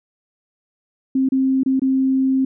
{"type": "tone with dropouts", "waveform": "sine", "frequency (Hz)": 264.7, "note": "C4", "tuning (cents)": 20, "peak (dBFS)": -14, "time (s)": [1.15, 2.45], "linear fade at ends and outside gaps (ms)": 5, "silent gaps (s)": [[1.289, 1.32], [1.634, 1.66], [1.796, 1.818]], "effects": []}